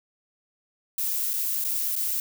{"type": "noise with dropouts", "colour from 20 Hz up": "violet", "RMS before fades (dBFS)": -27, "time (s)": [0.98, 2.2], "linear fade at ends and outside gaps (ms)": 2, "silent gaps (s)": [[1.334, 1.337], [1.642, 1.647], [1.955, 1.962]], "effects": []}